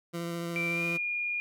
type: tone with vibrato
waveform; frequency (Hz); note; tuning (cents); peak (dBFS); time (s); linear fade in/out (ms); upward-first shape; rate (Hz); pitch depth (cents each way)
20% pulse; 170; F3; -46; -28; 0.13-0.98; 20; triangle; 14; 14
type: tone with pitch glide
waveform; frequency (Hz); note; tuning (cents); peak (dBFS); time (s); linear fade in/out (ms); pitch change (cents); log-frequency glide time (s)
sine; 2349 to 2426; D7 to D#7; 0 to -44; -29; 0.56-1.4; 0; +56; 0.7-0.84
effects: none